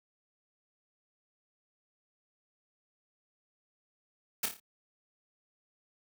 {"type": "noise with echo", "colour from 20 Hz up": "white", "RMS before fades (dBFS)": -30, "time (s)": [4.43, 4.46], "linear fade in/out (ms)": 5, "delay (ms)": 28, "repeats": 5, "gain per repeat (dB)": -6, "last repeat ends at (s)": 4.6, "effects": ["high-pass 100 Hz 12 dB/octave"]}